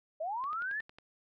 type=linear sweep; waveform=sine; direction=up; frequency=598 to 1810 Hz; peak=-33 dBFS; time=0.2-0.81 s; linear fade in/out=10 ms
type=click train; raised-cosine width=0.3 ms; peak=-35 dBFS; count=7; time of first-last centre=0.44-0.985 s; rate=11 Hz
effects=none